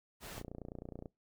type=noise; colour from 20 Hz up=pink; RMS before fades=-47 dBFS; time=0.2-0.43 s; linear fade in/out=50 ms
type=click train; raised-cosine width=2 ms; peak=-31 dBFS; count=21; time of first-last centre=0.38-1.058 s; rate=29.5 Hz
effects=noise-tail reverb RT60 0.2 s tail -23 dB re dry